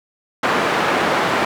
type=band-pass noise; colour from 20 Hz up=white; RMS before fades=-18 dBFS; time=0.43-1.45 s; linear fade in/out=5 ms; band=190 to 1400 Hz; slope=12 dB/octave; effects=none